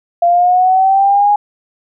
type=linear sweep; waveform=sine; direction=up; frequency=686 to 830.6 Hz; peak=-7 dBFS; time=0.22-1.36 s; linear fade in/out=5 ms; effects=none